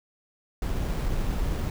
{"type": "noise with sample-and-hold", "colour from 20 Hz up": "brown", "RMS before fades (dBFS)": -27, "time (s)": [0.62, 1.7], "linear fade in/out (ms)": 2, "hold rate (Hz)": 6300, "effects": []}